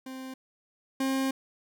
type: tone pair in turn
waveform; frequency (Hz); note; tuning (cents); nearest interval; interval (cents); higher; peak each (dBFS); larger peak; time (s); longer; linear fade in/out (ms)
40% pulse; 261.6 / 266.9; C4 / C4; 0 / +35; unison; 35; second; -37 / -25; second; 0.06-0.34 / 1-1.31; second; 5
effects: none